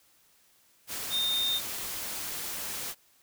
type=tone in noise; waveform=sine; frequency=3653 Hz; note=A#7; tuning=36 cents flat; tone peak=-26 dBFS; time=1.1-1.61 s; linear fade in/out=50 ms; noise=white; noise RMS=-36 dBFS; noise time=0.87-2.95 s; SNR=+7 dB; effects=white hiss -64 dBFS RMS until 3.22 s